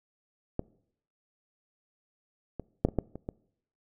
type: clicks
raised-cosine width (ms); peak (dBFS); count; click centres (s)
2; -16 / -22 / -8 / -21 / -12 / -26 / -21; 7; 0.594 / 2.597 / 2.85 / 2.887 / 2.987 / 3.156 / 3.289
effects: noise-tail reverb RT60 0.7 s tail -23 dB re dry